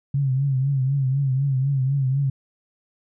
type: tone with vibrato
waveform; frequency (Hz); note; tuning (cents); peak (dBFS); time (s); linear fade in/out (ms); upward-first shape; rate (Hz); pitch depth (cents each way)
sine; 135.2; C#3; -43; -18; 0.14-2.3; 5; triangle; 4; 97
effects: none